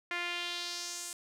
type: tone with band-pass filter sweep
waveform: sawtooth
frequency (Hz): 349.2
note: F4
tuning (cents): 0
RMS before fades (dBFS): -38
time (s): 0.11-1.13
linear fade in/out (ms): 2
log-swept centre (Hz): 2000 to 8500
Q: 2.2
effects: none